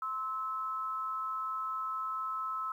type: tone pair together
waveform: sine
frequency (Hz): 1046.5 / 1302.1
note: C6 / E6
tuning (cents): 0 / -22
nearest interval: major third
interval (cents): 378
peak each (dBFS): -40 / -34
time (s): 0.02-2.72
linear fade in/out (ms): 2
effects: 11-bit